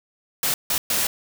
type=noise bursts at uneven times; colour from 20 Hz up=white; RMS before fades=-22 dBFS; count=3; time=0.43-0.54 / 0.7-0.78 / 0.9-1.07 s; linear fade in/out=2 ms; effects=none